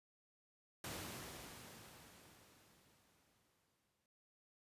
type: noise with exponential decay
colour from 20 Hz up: pink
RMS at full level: -45 dBFS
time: 0.84-4.06 s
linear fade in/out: 2 ms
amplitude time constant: 700 ms
effects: high-pass 80 Hz 12 dB/octave + resampled to 32000 Hz